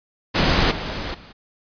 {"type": "noise with level steps", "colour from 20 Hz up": "pink", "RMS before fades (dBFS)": [-17, -28, -43], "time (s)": [0.34, 1.33], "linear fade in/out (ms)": 20, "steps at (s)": [0.71, 1.14], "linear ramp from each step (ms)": 5, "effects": ["resampled to 11025 Hz"]}